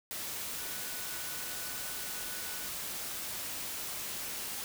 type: tone in noise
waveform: sine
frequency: 1480 Hz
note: F#6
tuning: in tune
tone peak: -50 dBFS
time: 0.59-2.68 s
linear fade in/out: 0 ms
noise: white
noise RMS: -39 dBFS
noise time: 0.11-4.64 s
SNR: -14 dB
effects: none